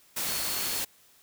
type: tone in noise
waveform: sine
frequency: 4368 Hz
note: C#8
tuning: 26 cents flat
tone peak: -38 dBFS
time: 0.26-0.81 s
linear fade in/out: 10 ms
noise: white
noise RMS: -31 dBFS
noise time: 0.16-0.85 s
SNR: -10 dB
effects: white hiss -60 dBFS RMS until 1.22 s